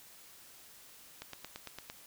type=click train; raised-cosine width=0.2 ms; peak=-25 dBFS; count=7; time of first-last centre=1.22-1.9 s; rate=8.83 Hz; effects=white hiss -56 dBFS RMS until 2.06 s